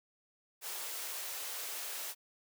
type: high-pass noise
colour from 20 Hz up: white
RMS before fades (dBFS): -41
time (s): 0.61-2.15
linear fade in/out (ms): 50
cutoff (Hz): 400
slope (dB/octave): 24
effects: none